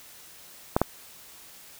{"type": "clicks", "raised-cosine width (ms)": 1, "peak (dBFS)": -6, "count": 2, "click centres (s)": [0.765, 0.816], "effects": ["white hiss -49 dBFS RMS until 1.79 s"]}